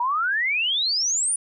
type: exponential sweep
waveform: sine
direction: up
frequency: 932.3 to 9790 Hz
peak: -20 dBFS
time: 0-1.36 s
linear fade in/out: 5 ms
effects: none